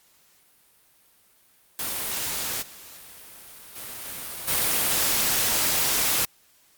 white noise with level steps, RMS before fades -29 / -45 / -37 / -35 / -23 dBFS, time 1.79-6.25 s, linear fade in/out 2 ms, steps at 2.61 / 3.75 / 4.04 / 4.47 s, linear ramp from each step 20 ms, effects white hiss -60 dBFS RMS until 6.77 s + Opus 48 kbps

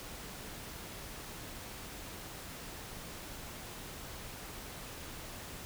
silence, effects pink hiss -46 dBFS RMS until 5.65 s

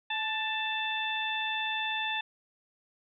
harmonic tone with a mistuned harmonic, 884 Hz, A5, 8 cents sharp, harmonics 1 / 2 / 3 / 4, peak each -35 / -35 / -35 / -35 dBFS, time 0.1-2.21 s, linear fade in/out 5 ms, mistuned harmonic 1, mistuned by -32 cents, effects none

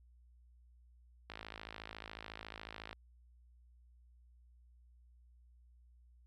click train, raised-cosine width 0.3 ms, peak -29 dBFS, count 89, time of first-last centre 1.3-2.93 s, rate 54 Hz, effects added 60 Hz sine -61 dBFS peak until 6.26 s

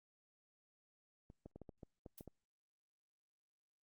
clicks, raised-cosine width 2 ms, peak -38 dBFS, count 9, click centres 1.301 / 1.46 / 1.56 / 1.617 / 1.692 / 1.832 / 2.062 / 2.209 / 2.277 s
blue noise with exponential decay, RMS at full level -50 dBFS, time 2.18-2.26 s, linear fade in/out 0 ms, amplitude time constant 16 ms
effects Opus 32 kbps

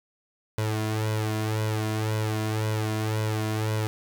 sawtooth tone with flanger, 108.5 Hz, A2, 24 cents flat, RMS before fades -27 dBFS, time 0.58-3.87 s, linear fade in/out 0 ms, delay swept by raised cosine 2 to 2.92 ms, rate 1.9 Hz, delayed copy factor +0.75, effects none

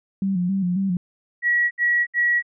sine tone with vibrato, 186.1 Hz, F#3, 10 cents sharp, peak -19 dBFS, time 0.22-0.97 s, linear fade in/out 2 ms, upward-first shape square, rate 3.7 Hz, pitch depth 75 cents each way
sine tone bursts, 1921 Hz, B6, 48 cents flat, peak -16 dBFS, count 3, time 1.42-2.426 s, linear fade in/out 50 ms, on 290 ms, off 68 ms
effects none

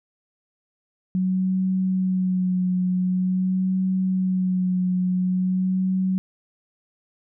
sine tone with vibrato, 185 Hz, F#3, in tune, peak -19 dBFS, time 1.15-6.18 s, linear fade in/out 0 ms, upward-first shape sine, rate 0.46 Hz, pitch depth 24 cents each way, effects none

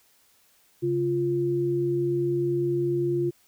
sine tone pair together, 138.14 / 348.1 Hz, C#3 / F4, -6 / -6 cents, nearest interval octave + major third, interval 1600 cents, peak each -29 / -23 dBFS, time 0.82-3.31 s, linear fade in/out 20 ms, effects white hiss -62 dBFS RMS until 3.47 s

